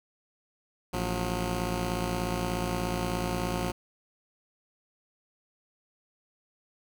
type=tone pair together; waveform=10% pulse; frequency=56.7 / 180 Hz; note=A#1 / F#3; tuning=-47 / -47 cents; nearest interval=octave + minor sixth; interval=2000 cents; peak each=-23 dBFS; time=0.93-3.72 s; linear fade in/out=10 ms; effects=none